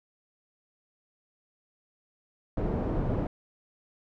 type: low-pass noise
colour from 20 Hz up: pink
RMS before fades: -29 dBFS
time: 2.57-3.27 s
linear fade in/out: 2 ms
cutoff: 590 Hz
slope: 12 dB/octave
effects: none